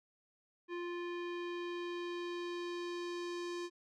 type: tone with low-pass filter sweep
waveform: square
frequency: 349.2 Hz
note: F4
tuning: in tune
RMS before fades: -41 dBFS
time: 0.68-3.7 s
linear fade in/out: 50 ms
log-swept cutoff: 2400 to 5900 Hz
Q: 1.4
effects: none